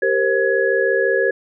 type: tone cluster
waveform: sine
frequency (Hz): 390.8 / 465.3 / 531 / 1682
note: G4 / A#4 / C5 / G#6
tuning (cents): -5 / -3 / +25 / +22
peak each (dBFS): -20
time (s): 0.02-1.31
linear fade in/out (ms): 5
effects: none